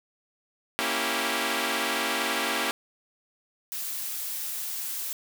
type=chord; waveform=5% pulse; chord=A# diminished seventh; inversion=none; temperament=equal; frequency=233.1 / 277.2 / 329.6 / 392 Hz; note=A#3 / C#4 / E4 / G4; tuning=0 / 0 / 0 / 0 cents; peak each=-20 dBFS; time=0.79-2.71 s; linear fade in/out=0 ms
type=noise; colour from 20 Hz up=blue; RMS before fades=-33 dBFS; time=3.72-5.13 s; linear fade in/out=0 ms
effects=none